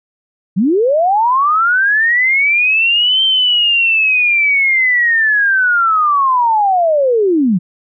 sine linear two-way sweep, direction up then down, 164.81 to 3136 to 164.81 Hz, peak -9 dBFS, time 0.56-7.59 s, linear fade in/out 20 ms, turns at 3.23 s, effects none

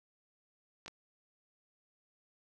clicks, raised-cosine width 0.2 ms, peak -28 dBFS, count 2, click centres 0.861 / 0.88 s, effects none

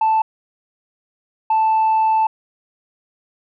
sine tone pair in turn, 880 / 880 Hz, A5 / A5, 0 / 0 cents, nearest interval unison, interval 0 cents, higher neither, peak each -11 dBFS, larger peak neither, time 0.01-0.22 / 1.5-2.27 s, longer second, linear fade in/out 5 ms, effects tanh soft clip ceiling -11 dBFS

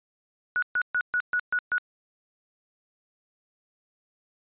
sine tone bursts, 1465 Hz, F#6, 18 cents flat, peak -22 dBFS, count 7, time 0.56-1.781 s, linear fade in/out 0 ms, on 63 ms, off 130 ms, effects resampled to 8000 Hz

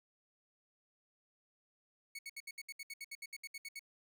sawtooth tone bursts, 2217 Hz, C#7, in tune, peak -40 dBFS, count 16, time 2.15-3.794 s, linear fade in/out 5 ms, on 39 ms, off 68 ms, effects none

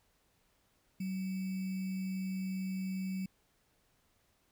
sine tone with sample-and-hold, 188.8 Hz, F#3, 35 cents sharp, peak -34 dBFS, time 1-3.26 s, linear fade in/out 5 ms, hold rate 2450 Hz, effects pink hiss -73 dBFS RMS until 4.51 s

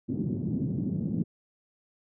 pink band-pass noise, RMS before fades -30 dBFS, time 0.08-1.24 s, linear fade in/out 20 ms, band 130 to 280 Hz, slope 24 dB/octave, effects none

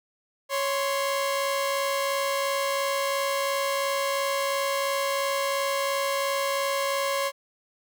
sawtooth tone pair together, 554.4 / 1045.9 Hz, C#5 / C6, 0 / -1 cents, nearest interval major seventh, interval 1099 cents, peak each -22 / -26 dBFS, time 0.49-7.32 s, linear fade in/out 50 ms, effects none

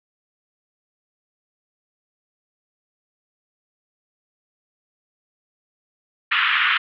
pink band-pass noise, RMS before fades -19 dBFS, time 6.31-6.78 s, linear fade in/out 10 ms, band 1200 to 3200 Hz, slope 48 dB/octave, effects none

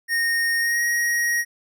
square tone with pitch glide, 1850 to 1887.8 Hz, A#6 to A#6, -14 to +21 cents, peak -20 dBFS, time 0.08-1.45 s, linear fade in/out 50 ms, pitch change +35 cents, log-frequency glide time 0.59-0.82 s, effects none

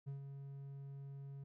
triangle tone with ADSR envelope, 138.59 Hz, C#3, in tune, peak -39 dBFS, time 0.06-1.44 s, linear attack 22 ms, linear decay 120 ms, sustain -6 dB, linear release 7 ms, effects none

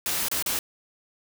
white noise with dropouts, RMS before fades -27 dBFS, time 0.06-0.59 s, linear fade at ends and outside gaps 1 ms, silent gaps 0.284-0.314 / 0.425-0.461 s, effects none

